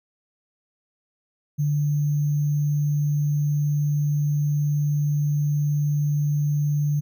sine tone with sample-and-hold, 146.83 Hz, D3, in tune, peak -19 dBFS, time 1.58-7.01 s, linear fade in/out 20 ms, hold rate 6300 Hz, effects none

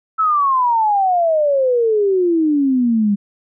sine exponential sweep, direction down, 1324 to 198.2 Hz, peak -12 dBFS, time 0.18-3.16 s, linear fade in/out 20 ms, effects none

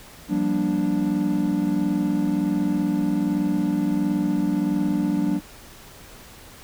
triangle chord, G minor seventh, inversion third, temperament equal with one note detuned, 174.61 / 196 / 237.7 / 293.7 Hz, F3 / G3 / Bb3 / D4, 0 / 0 / +34 / 0 cents, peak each -26 / -23 / -26 / -21 dBFS, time 0.28-5.41 s, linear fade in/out 50 ms, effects pink hiss -45 dBFS RMS until 6.63 s

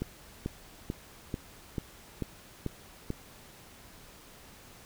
click train, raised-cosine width 3 ms, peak -19 dBFS, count 8, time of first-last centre 0.02-3.104 s, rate 2.27 Hz, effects pink hiss -53 dBFS RMS until 4.85 s

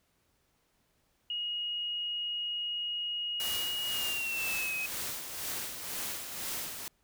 sine tone with pitch glide, 2881 to 2537 Hz, F#7 to D#7, -47 to +33 cents, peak -32 dBFS, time 1.3-4.86 s, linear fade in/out 2 ms, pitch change -220 cents, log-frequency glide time 3.92-4.75 s
white noise with tremolo, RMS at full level -36 dBFS, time 3.4-6.88 s, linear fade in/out 0 ms, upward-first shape sine, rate 2 Hz, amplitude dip 50%
effects pink hiss -73 dBFS RMS until 7.03 s

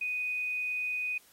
sine tone, 2489 Hz, D#7, in tune, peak -30 dBFS, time 0.01-1.18 s, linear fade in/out 5 ms, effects white hiss -61 dBFS RMS until 1.32 s + AAC 48 kbps

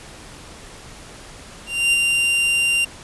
45% pulse tone with ADSR envelope, 2780 Hz, F7, 9 cents flat, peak -13 dBFS, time 1.66-2.85 s, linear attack 270 ms, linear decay 19 ms, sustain -3 dB, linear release 8 ms, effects pink hiss -40 dBFS RMS until 3.03 s + resampled to 24000 Hz

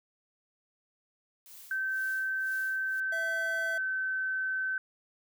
blue noise with tremolo, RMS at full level -49 dBFS, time 1.46-3 s, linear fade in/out 0 ms, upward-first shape sine, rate 2 Hz, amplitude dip 85%
sine tone with pitch glide, 1546 to 1533.5 Hz, G6 to G6, -24 to -38 cents, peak -29 dBFS, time 1.71-4.78 s, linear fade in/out 2 ms, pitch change -14 cents, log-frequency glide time 2.82-3.78 s
square tone, 661 Hz, E5, 5 cents sharp, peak -38 dBFS, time 3.12-3.78 s, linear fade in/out 5 ms
effects none

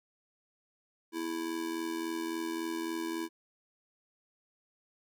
square tone with amplitude modulation, 329.6 Hz, E4, in tune, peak -31 dBFS, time 1.12-3.29 s, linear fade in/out 50 ms, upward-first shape sine, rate 83.6 Hz, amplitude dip 70%, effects none

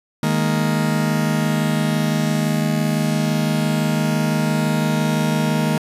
40% pulse chord, D# suspended fourth, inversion none, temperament just, 155.56 / 207.4 / 233.3 Hz, D#3 / G#3 / A#3, 0 / -2 / +2 cents, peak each -19 / -22 / -21 dBFS, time 0.23-5.78 s, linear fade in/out 2 ms, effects resampled to 32000 Hz

